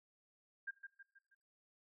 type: tone with echo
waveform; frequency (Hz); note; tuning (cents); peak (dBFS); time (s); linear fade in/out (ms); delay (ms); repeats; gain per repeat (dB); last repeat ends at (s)
sine; 1600; G6; +35; -40; 0.67-0.71; 10; 160; 4; -7; 1.35
effects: noise-tail reverb RT60 0.5 s tail -17 dB re dry